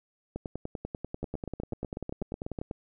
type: two click trains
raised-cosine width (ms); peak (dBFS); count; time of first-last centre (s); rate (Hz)
2; -21 / -21; 24 / 13; 0.36-2.615 / 1.23-2.711; 10.2 / 8.1
effects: none